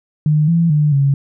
sine tone with pitch steps, 151.8 / 167.8 / 149.6 / 139.1 Hz, D#3 / E3 / D3 / C#3, -42 / +31 / +32 / +6 cents, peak -10 dBFS, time 0.26-1.14 s, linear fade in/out 2 ms, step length 220 ms, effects none

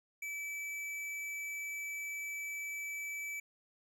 sine tone with hard clipping, 2306 Hz, D7, 32 cents flat, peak -40 dBFS, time 0.22-3.4 s, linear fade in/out 5 ms, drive 13 dB, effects none

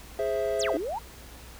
triangle chord, Ab augmented, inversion none, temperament equal with one note detuned, 415.3 / 526 / 659.3 Hz, Ab4 / C5 / E5, 0 / +9 / 0 cents, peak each -28 / -29 / -27 dBFS, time 0.19-0.77 s, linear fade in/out 2 ms
sine exponential two-way sweep, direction down then up, 9670 to 276.5 to 985 Hz, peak -29 dBFS, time 0.59-0.99 s, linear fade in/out 10 ms, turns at 0.75 s
effects added 60 Hz sine -48 dBFS peak until 1.59 s + pink hiss -48 dBFS RMS until 1.59 s

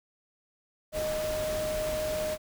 sine tone in noise, 618 Hz, D#5, 12 cents flat, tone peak -29 dBFS, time 0.92-2.38 s, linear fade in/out 50 ms, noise pink, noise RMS -37 dBFS, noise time 0.92-2.38 s, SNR +5 dB, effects none

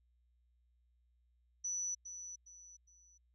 sine tone with echo, 5940 Hz, F#8, 6 cents sharp, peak -36 dBFS, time 1.64-1.95 s, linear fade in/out 10 ms, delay 410 ms, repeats 3, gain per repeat -9 dB, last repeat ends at 3.18 s, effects added 60 Hz sine -70 dBFS peak until 3.34 s

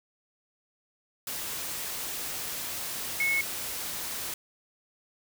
sine tone in noise, 2190 Hz, C#7, 22 cents flat, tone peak -24 dBFS, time 3.2-3.41 s, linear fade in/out 2 ms, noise white, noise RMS -35 dBFS, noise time 1.27-4.34 s, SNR +8 dB, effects none

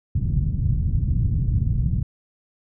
white low-pass noise, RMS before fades -21 dBFS, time 0.15-2.03 s, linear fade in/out 5 ms, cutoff 140 Hz, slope 24 dB/octave, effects none

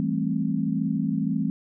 sine chord, A minor seventh, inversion second, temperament just, 165 / 198 / 220 / 264 Hz, E3 / G3 / A3 / C4, +2 / +18 / 0 / +16 cents, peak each -28 dBFS, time 0-1.5 s, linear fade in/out 0 ms, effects none

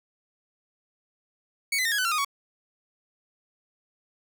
sawtooth tone with pitch steps, 2230 / 2021 / 1832.4 / 1661 / 1505.6 / 1364.8 / 1237.2 / 1121.5 Hz, C#7 / B6 / A#6 / G#6 / F#6 / F6 / D#6 / C#6, +10 / +39 / -30 / 0 / +30 / -40 / -10 / +20 cents, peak -20 dBFS, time 1.72-2.248 s, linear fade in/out 5 ms, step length 66 ms, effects none

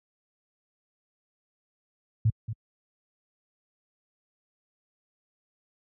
sine tone with echo, 110 Hz, A2, in tune, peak -18 dBFS, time 2.25-2.3 s, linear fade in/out 5 ms, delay 230 ms, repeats 1, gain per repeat -11 dB, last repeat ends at 2.53 s, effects high-pass 60 Hz 12 dB/octave

